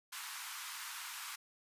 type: high-pass noise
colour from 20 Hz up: pink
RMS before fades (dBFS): -45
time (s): 0.12-1.36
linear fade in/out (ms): 10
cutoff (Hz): 940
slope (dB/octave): 48
effects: resampled to 32000 Hz